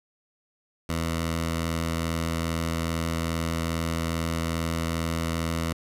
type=tone with notch filter; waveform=10% pulse; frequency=82.41 Hz; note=E2; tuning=in tune; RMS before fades=-28 dBFS; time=0.89-5.73 s; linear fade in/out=5 ms; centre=380 Hz; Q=1.7; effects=resampled to 32000 Hz + 8-bit